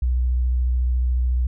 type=tone with vibrato; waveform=sine; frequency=62 Hz; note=B1; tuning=7 cents sharp; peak=-17 dBFS; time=0.02-1.47 s; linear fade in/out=5 ms; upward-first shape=square; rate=14 Hz; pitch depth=19 cents each way; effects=none